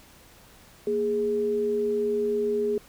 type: tone pair together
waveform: sine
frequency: 233.1 / 415.3 Hz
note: A#3 / G#4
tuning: 0 / 0 cents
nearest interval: minor seventh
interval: 1000 cents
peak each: -32 / -23 dBFS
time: 0.87-2.78 s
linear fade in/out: 2 ms
effects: pink hiss -53 dBFS RMS until 2.88 s